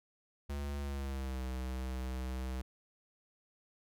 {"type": "tone with pitch glide", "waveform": "square", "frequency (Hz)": [71.2, 64.17], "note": ["C#2", "C2"], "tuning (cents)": [47, -33], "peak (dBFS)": -37, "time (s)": [0.49, 2.62], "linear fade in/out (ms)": 10, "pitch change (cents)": -180, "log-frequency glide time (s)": [0.79, 1.43], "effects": []}